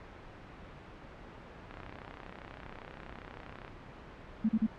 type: click train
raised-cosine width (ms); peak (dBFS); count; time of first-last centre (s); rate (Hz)
0.3; -27; 65; 1.71-3.679; 32.5
type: tone bursts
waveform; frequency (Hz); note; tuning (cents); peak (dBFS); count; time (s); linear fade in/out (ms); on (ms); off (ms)
sine; 220; A3; 0; -24; 3; 4.44-4.667; 10; 51; 37
effects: pink hiss -49 dBFS RMS until 4.78 s + low-pass 2000 Hz 12 dB/octave